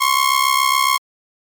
sawtooth ring-modulated tone, 1078 Hz, C#6, 49 cents flat, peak -7 dBFS, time 0-0.98 s, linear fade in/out 20 ms, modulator 33.6 Hz, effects Opus 32 kbps

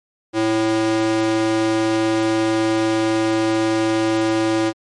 square tone with high-pass filter, 110.3 Hz, A2, 5 cents sharp, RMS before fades -18 dBFS, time 0.33-4.73 s, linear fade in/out 50 ms, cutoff 320 Hz, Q 1.9, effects low-pass 7000 Hz 12 dB/octave + MP3 48 kbps

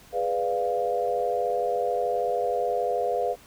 sine chord, G# diminished seventh, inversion none, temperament equal, 415.3 / 493.9 / 587.3 / 698.5 Hz, G#4 / B4 / D5 / F5, 0 / 0 / 0 / 0 cents, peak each -31 / -27 / -32 / -27 dBFS, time 0.12-3.36 s, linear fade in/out 50 ms, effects pink hiss -52 dBFS RMS until 3.46 s

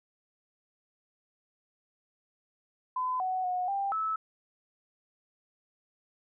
sine tone with pitch steps, 1014 / 745 / 728 / 792 / 1304 Hz, B5 / F#5 / F#5 / G5 / E6, +45 / +12 / -28 / +18 / -19 cents, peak -28 dBFS, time 2.96-4.16 s, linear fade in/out 5 ms, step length 240 ms, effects none

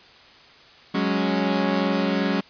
sawtooth chord, F# suspended second, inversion none, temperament equal, 185 / 207.7 / 277.2 Hz, F#3 / G#3 / C#4, 0 / 0 / 0 cents, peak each -21 / -21 / -21 dBFS, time 0.94-2.41 s, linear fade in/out 10 ms, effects white hiss -49 dBFS RMS until 2.49 s + resampled to 11025 Hz

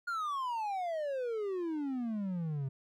triangle exponential sweep, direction down, 1439 to 130.81 Hz, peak -31 dBFS, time 0.07-2.69 s, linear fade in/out 10 ms, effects none

